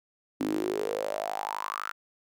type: tone with high-pass filter sweep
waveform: sawtooth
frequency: 51.91 Hz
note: G#1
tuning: in tune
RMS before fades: -32 dBFS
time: 0.4-1.92 s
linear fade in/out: 10 ms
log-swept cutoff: 270 to 1400 Hz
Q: 7.8
effects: none